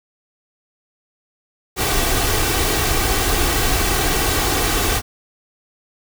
pink noise with comb filter, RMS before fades -18 dBFS, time 1.76-5.02 s, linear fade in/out 50 ms, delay 2.6 ms, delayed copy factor +0.55, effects none

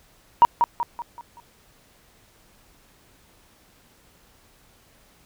sine tone with echo, 947 Hz, A#5, 27 cents sharp, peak -7 dBFS, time 0.42-0.45 s, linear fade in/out 0 ms, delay 190 ms, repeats 5, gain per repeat -7 dB, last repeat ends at 1.4 s, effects tanh soft clip ceiling -4 dBFS + pink hiss -57 dBFS RMS until 5.25 s

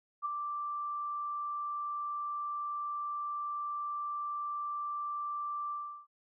sine tone with ADSR envelope, 1174.7 Hz, D6, in tune, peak -29 dBFS, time 0.22-6.07 s, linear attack 35 ms, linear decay 11 ms, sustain -5 dB, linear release 360 ms, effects none

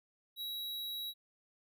square tone, 3874 Hz, B7, 34 cents flat, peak -39 dBFS, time 0.36-1.14 s, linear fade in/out 50 ms, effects none

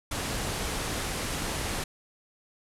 pink low-pass noise, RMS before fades -32 dBFS, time 0.11-1.84 s, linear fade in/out 5 ms, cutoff 12000 Hz, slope 48 dB/octave, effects none

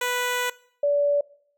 10% pulse / sine tone pair in turn, 493.3 / 576.3 Hz, B4 / D5, -2 / -33 cents, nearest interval minor third, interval 269 cents, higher second, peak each -15 / -18 dBFS, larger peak first, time 0.01-0.5 / 0.83-1.21 s, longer first, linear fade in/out 5 ms, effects noise-tail reverb RT60 0.6 s tail -21 dB re dry

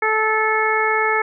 harmonic tone, 436 Hz, A4, 16 cents flat, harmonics 1 / 2 / 3 / 4 / 5, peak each -22 / -22 / -22 / -22 / -22 dBFS, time 0.02-1.22 s, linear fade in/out 5 ms, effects none

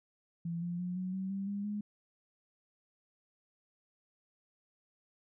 sine tone with pitch steps, 168.9 / 173.95 / 179.15 / 184.51 / 190.02 / 195.7 / 201.6 / 207.6 Hz, E3 / F3 / F3 / F#3 / F#3 / G3 / G3 / G#3, +42 / -7 / +44 / -5 / +46 / -3 / +49 / 0 cents, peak -34 dBFS, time 0.45-1.81 s, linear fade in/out 5 ms, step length 170 ms, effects none

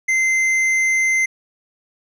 triangle tone with hard clipping, 2074 Hz, C7, 16 cents flat, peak -16 dBFS, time 0.08-1.26 s, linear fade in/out 10 ms, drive 10 dB, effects none

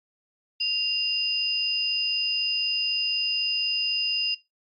sine tone pair together, 2794 / 4978 Hz, F7 / D#8, 0 / 0 cents, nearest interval minor seventh, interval 1000 cents, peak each -26 / -25 dBFS, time 0.6-4.35 s, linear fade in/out 10 ms, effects noise-tail reverb RT60 0.2 s tail -20 dB re dry + Opus 48 kbps

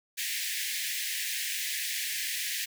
pink high-pass noise, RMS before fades -33 dBFS, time 0.17-2.66 s, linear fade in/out 20 ms, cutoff 1700 Hz, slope 96 dB/octave, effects none

